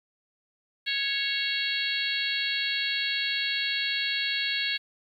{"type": "harmonic tone with a mistuned harmonic", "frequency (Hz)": 550, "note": "C#5", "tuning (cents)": -14, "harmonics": [3, 4, 5, 6, 7, 8], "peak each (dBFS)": [-33, -33, -33, -33, -33, -33], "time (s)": [0.86, 4.78], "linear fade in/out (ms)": 20, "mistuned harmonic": 3, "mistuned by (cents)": 16, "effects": ["10-bit"]}